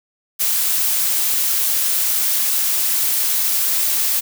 blue noise, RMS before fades -18 dBFS, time 0.39-4.21 s, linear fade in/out 20 ms, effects none

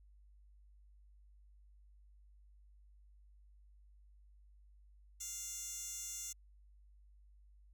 15% pulse tone with high-pass filter, 698.5 Hz, F5, in tune, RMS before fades -45 dBFS, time 5.2-6.33 s, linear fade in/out 10 ms, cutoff 6400 Hz, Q 2.4, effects added 50 Hz sine -60 dBFS peak until 7.73 s

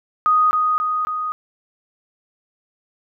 sine tone with echo, 1244.5 Hz, D#6, in tune, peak -12 dBFS, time 0.26-0.51 s, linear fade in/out 0 ms, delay 270 ms, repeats 3, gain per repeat -3 dB, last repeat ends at 1.32 s, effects none

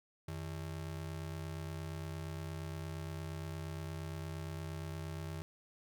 square ring-modulated tone, 122.6 Hz, B2, 12 cents flat, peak -38 dBFS, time 0.28-5.42 s, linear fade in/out 0 ms, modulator 34.3 Hz, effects 13-bit

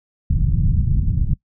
pink low-pass noise, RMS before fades -17 dBFS, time 0.3-1.34 s, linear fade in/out 5 ms, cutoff 150 Hz, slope 24 dB/octave, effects noise-tail reverb RT60 0.1 s tail -22 dB re dry

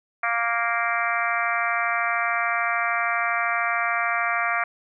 harmonic tone, 233.1 Hz, A#3, in tune, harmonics 3 / 4 / 5 / 6 / 7 / 8 / 9 / 10, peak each -28 / -39 / -27 / -28 / -31 / -31 / -30 / -30 dBFS, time 0.23-4.64 s, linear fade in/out 5 ms, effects none

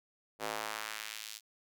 square tone with high-pass filter sweep, 54.1 Hz, A1, 29 cents flat, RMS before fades -41 dBFS, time 0.39-1.41 s, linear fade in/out 50 ms, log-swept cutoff 500 to 4500 Hz, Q 0.97, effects none

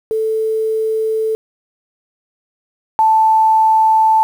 sine tone pair in turn, 440 / 880 Hz, A4 / A5, 0 / 0 cents, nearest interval octave, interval 1200 cents, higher second, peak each -14 / -8 dBFS, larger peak second, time 0.11-1.35 / 2.99-4.23 s, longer neither, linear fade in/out 0 ms, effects 7-bit

